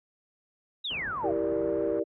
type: exponential sweep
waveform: sine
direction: down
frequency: 3951 to 635 Hz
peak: -30 dBFS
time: 0.84-1.32 s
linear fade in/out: 10 ms
type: low-pass noise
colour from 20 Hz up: pink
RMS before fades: -43 dBFS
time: 0.9-2 s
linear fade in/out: 10 ms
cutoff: 1500 Hz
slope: 24 dB/octave
type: chord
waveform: sine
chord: E half-diminished seventh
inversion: none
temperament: equal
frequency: 329.6 / 392 / 466.2 / 587.3 Hz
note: E4 / G4 / Bb4 / D5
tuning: 0 / 0 / 0 / 0 cents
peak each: -31 dBFS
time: 1.23-2.04 s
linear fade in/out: 20 ms
effects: high-pass 60 Hz 12 dB/octave